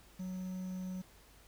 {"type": "tone with quantisation", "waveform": "triangle", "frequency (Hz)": 185, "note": "F#3", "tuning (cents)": 0, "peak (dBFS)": -36, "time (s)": [0.19, 1.02], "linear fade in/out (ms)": 10, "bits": 10, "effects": ["added 50 Hz sine -62 dBFS peak until 1.47 s", "pink hiss -62 dBFS RMS until 1.47 s"]}